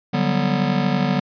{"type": "chord", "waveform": "square", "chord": "G major seventh", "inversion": "second", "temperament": "just", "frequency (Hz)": [147, 183.75, 196, 245], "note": ["D3", "F#3", "G3", "B3"], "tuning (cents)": [2, -12, 0, -14], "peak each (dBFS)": -24, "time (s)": [0.13, 1.2], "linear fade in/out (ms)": 10, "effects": ["resampled to 11025 Hz"]}